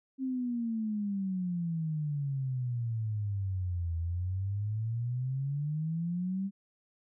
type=exponential two-way sweep; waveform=sine; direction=down then up; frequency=267.7 to 82.41 to 199 Hz; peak=-30 dBFS; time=0.18-6.51 s; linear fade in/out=50 ms; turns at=3.97 s; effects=none